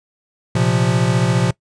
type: chord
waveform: square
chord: Bb suspended second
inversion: none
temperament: equal with one note detuned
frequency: 116.54 / 131.19 / 174.61 Hz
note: Bb2 / C3 / F3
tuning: 0 / +5 / 0 cents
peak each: -19 dBFS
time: 0.55-1.51 s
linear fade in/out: 5 ms
effects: noise-tail reverb RT60 0.1 s tail -21 dB re dry + resampled to 22050 Hz